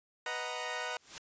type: chord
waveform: 15% pulse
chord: B major seventh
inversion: none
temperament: equal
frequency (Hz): 493.9 / 622.3 / 740 / 932.3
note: B4 / D#5 / F#5 / A#5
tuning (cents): 0 / 0 / 0 / 0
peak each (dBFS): -35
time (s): 0.26-0.97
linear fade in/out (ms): 2
type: noise with exponential growth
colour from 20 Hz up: white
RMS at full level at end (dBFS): -40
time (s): 0.9-1.18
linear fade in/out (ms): 0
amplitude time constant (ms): 59
effects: resampled to 16000 Hz